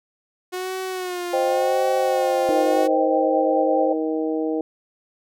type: tone with vibrato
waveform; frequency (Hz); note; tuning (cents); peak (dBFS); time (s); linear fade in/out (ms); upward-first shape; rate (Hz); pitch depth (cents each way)
sawtooth; 363.1; F#4; -33; -22; 0.52-2.88; 20; sine; 0.9; 61
type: chord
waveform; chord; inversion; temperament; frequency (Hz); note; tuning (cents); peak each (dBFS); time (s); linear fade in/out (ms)
sine; C minor; none; equal; 523.3 / 622.3 / 784; C5 / Eb5 / G5; 0 / 0 / 0; -20 / -26 / -23; 1.33-3.93; 5
type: harmonic tone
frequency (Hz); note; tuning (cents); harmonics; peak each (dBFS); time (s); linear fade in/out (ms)
157.8; D#3; +25; 2 / 3 / 4 / 5; -23 / -25 / -31 / -35; 2.49-4.61; 0
effects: none